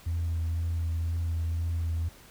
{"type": "tone with vibrato", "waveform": "sine", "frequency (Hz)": 83.2, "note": "E2", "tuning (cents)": 17, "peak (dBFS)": -25, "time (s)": [0.06, 2.09], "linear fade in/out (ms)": 10, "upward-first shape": "triangle", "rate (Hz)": 2, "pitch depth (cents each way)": 22, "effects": ["tanh soft clip ceiling -24 dBFS", "pink hiss -53 dBFS RMS until 2.3 s"]}